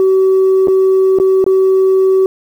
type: tone with dropouts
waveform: sine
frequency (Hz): 380.1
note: F#4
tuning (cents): +47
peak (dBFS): -5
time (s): 0-2.26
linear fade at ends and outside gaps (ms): 1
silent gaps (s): 0.673-0.682 / 1.187-1.199 / 1.442-1.464
effects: tanh soft clip ceiling -5 dBFS + 7-bit